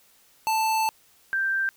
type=tone pair in turn; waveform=square / sine; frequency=882 / 1571.5 Hz; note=A5 / G6; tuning=+4 / +4 cents; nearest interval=minor seventh; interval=1000 cents; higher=second; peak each=-22 dBFS; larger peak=neither; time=0.47-0.89 / 1.33-1.69 s; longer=first; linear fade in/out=0 ms; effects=white hiss -59 dBFS RMS until 1.76 s